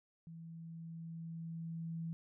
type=tone with level ramp; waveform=sine; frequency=164.81 Hz; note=E3; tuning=in tune; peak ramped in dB=-48 to -38 dBFS; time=0.27-2.13 s; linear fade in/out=0 ms; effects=none

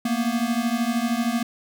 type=beating tone pair; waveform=square; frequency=228.6 / 241.6 Hz; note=A#3 / B3; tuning=-34 / -38 cents; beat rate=13 Hz; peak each=-25 dBFS; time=0.05-1.43 s; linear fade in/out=5 ms; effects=none

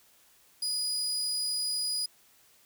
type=tone; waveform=30% pulse; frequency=4932 Hz; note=D#8; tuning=16 cents flat; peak=-26 dBFS; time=0.62-2.06 s; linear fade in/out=5 ms; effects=white hiss -62 dBFS RMS until 2.65 s

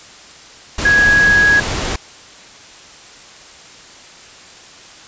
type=tone in noise; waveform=sine; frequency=1661.2 Hz; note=G#6; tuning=in tune; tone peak=-8 dBFS; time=0.85-1.6 s; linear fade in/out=5 ms; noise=pink; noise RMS=-20 dBFS; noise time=0.78-1.96 s; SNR=+9 dB; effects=white hiss -39 dBFS RMS until 5.07 s + resampled to 16000 Hz

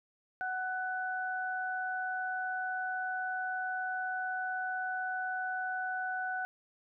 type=tone pair together; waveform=sine; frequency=744 / 1492.2 Hz; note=F#5 / F#6; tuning=+9 / +14 cents; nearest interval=octave; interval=1205 cents; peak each=-36 / -35 dBFS; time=0.41-6.45 s; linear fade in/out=0 ms; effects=none

